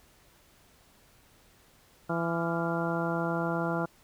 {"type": "harmonic tone with a mistuned harmonic", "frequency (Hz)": 167.7, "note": "E3", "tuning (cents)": 30, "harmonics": [1, 2, 3, 4, 5, 6, 7, 8], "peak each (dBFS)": [-32, -34, -36, -35, -38, -40, -41, -36], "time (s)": [2.09, 3.86], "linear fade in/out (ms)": 10, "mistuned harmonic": 8, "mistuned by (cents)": 61, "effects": ["pink hiss -61 dBFS RMS until 4.03 s"]}